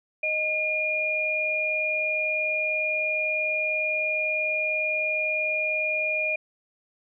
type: tone pair together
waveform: sine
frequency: 621 / 2423 Hz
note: D#5 / D#7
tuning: -3 / -47 cents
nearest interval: 2 octaves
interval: 2356 cents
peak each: -30 / -24 dBFS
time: 0.23-6.36 s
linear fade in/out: 5 ms
effects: none